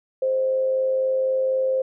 sine tone with amplitude modulation, 523.3 Hz, C5, in tune, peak -17 dBFS, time 0.22-1.82 s, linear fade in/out 5 ms, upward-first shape sine, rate 104 Hz, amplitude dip 35%, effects none

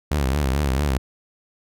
sawtooth tone with vibrato, 69.3 Hz, C#2, in tune, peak -15 dBFS, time 0.11-0.98 s, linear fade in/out 5 ms, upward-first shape triangle, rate 4.5 Hz, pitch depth 170 cents each way, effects none

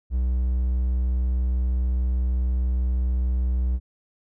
triangle tone, 62.4 Hz, B1, 19 cents sharp, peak -18 dBFS, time 0.1-3.8 s, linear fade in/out 50 ms, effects none

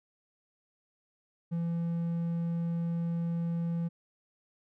triangle tone, 168.7 Hz, E3, 40 cents sharp, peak -27 dBFS, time 1.51-3.89 s, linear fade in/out 20 ms, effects none

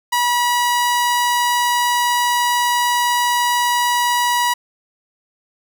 sawtooth tone, 969 Hz, B5, 33 cents flat, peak -11 dBFS, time 0.12-4.54 s, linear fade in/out 10 ms, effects none

